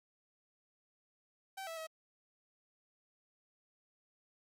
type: tone with pitch steps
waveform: sawtooth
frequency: 772 / 655 / 640 Hz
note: G5 / E5 / D#5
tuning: -27 / -11 / +49 cents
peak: -38 dBFS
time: 1.57-1.87 s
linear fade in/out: 10 ms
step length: 100 ms
effects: MP3 64 kbps